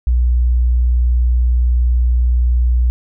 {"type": "tone", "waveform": "sine", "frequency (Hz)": 60.7, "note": "B1", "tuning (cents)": -29, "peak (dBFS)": -10, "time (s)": [0.07, 2.9], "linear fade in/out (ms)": 0, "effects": []}